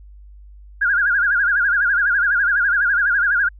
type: tone with vibrato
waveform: sine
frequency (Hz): 1522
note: F#6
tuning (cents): +48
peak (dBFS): -14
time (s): 0.81-3.49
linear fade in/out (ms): 10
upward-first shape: sine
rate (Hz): 12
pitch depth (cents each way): 150
effects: added 50 Hz sine -39 dBFS peak until 3.59 s